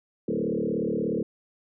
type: tone with frequency modulation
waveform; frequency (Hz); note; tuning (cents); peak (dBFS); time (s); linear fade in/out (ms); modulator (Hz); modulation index
sine; 332.9; E4; +17; -24; 0.28-1.23; 5; 36.8; 4.4
effects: none